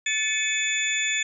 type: tone cluster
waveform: sine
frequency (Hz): 1743 / 2235 / 2541 / 3475 / 6970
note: A6 / C#7 / D#7 / A7 / A8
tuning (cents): -17 / +14 / +36 / -22 / -17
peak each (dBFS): -29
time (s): 0.06-1.23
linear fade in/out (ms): 5
effects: none